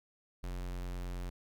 square tone, 44.75 Hz, F1, 43 cents sharp, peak -38 dBFS, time 0.43-1.3 s, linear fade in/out 10 ms, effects 13-bit

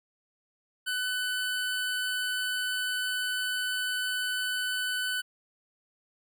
25% pulse tone, 1501 Hz, F#6, 24 cents sharp, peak -25 dBFS, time 0.86-5.22 s, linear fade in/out 20 ms, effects none

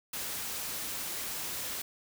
white noise, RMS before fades -37 dBFS, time 0.13-1.82 s, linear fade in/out 5 ms, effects none

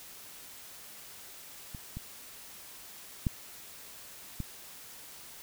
clicks, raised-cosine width 5 ms, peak -29 / -26 / -15 / -22 dBFS, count 4, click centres 1.748 / 1.97 / 3.268 / 4.403 s, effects white hiss -49 dBFS RMS until 5.42 s

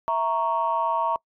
sine chord, A# diminished, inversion second, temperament equal, 659.3 / 932.3 / 1108.7 Hz, E5 / A#5 / C#6, 0 / 0 / 0 cents, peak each -27 / -23 / -26 dBFS, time 0.08-1.16 s, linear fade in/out 0 ms, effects noise-tail reverb RT60 0.1 s tail -24 dB re dry + tanh soft clip ceiling -13 dBFS

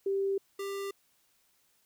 sine / square tone pair in turn, 392 / 395.9 Hz, G4 / G4, 0 / +17 cents, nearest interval unison, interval 17 cents, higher second, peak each -27 / -35 dBFS, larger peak first, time 0.06-0.38 / 0.59-0.91 s, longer neither, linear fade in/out 5 ms, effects white hiss -70 dBFS RMS until 1.85 s

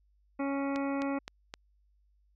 harmonic tone, 277.2 Hz, C#4, in tune, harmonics 1 / 2 / 3 / 4 / 5 / 7 / 8 / 9, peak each -31 / -37 / -41 / -43 / -45 / -48 / -49 / -50 dBFS, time 0.39-1.19 s, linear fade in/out 10 ms
click train, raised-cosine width 0.2 ms, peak -22 dBFS, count 4, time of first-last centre 0.76-1.539 s, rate 3.85 Hz
effects added 50 Hz sine -65 dBFS peak until 2.35 s

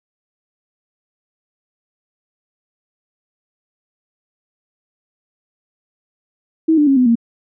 sine tone with pitch steps, 320.9 / 296 / 273 / 251.8 / 232.2 Hz, E4 / D4 / C#4 / B3 / A#3, -46 / +14 / -26 / +34 / -7 cents, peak -9 dBFS, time 6.68-7.155 s, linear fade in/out 10 ms, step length 95 ms, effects none

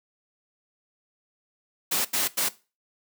white noise bursts at uneven times, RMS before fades -25 dBFS, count 3, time 1.91-2.05 / 2.13-2.28 / 2.37-2.49 s, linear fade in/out 10 ms, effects noise-tail reverb RT60 0.3 s tail -18 dB re dry + high-pass 150 Hz 12 dB/octave

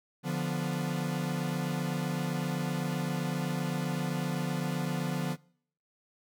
45% pulse chord, B diminished, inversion first, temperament equal, 146.83 / 174.61 / 246.9 Hz, D3 / F3 / B3, 0 / 0 / 0 cents, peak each -34 / -33 / -37 dBFS, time 0.23-5.37 s, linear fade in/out 50 ms, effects noise-tail reverb RT60 0.6 s tail -24 dB re dry

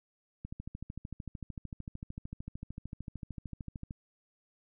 click train, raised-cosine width 5 ms, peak -28 dBFS, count 47, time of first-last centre 0.45-3.909 s, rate 13.3 Hz, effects none

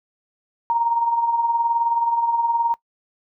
sine tone with tremolo, 932.3 Hz, A#5, in tune, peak -14 dBFS, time 0.7-2.74 s, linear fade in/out 0 ms, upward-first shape triangle, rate 19 Hz, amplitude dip 65%, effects noise-tail reverb RT60 0.1 s tail -21 dB re dry

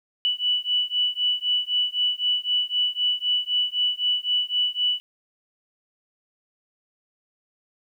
sine beating tone pair, 2960 / 2963.9 Hz, F#7 / F#7, 0 / +2 cents, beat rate 3.9 Hz, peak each -24 dBFS, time 0.25-5 s, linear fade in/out 0 ms, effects 10-bit

